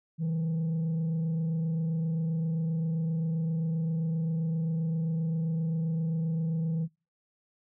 sine tone with frequency modulation, 162.5 Hz, E3, 24 cents flat, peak -24 dBFS, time 0.18-6.88 s, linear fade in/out 50 ms, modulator 27.6 Hz, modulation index 0.24, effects noise-tail reverb RT60 0.3 s tail -24 dB re dry + tanh soft clip ceiling -26 dBFS

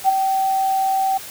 sine tone with ADSR envelope, 771 Hz, G5, 29 cents flat, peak -9 dBFS, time 0.04-1.18 s, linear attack 45 ms, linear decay 18 ms, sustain -7 dB, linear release 11 ms, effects white hiss -35 dBFS RMS until 1.3 s + high-pass 60 Hz 12 dB/octave

